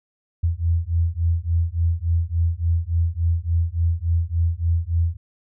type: beating tone pair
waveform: sine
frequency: 82.41 / 85.91 Hz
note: E2 / F2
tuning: 0 / -28 cents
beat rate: 3.5 Hz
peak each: -21 dBFS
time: 0.43-5.17 s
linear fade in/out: 10 ms
effects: none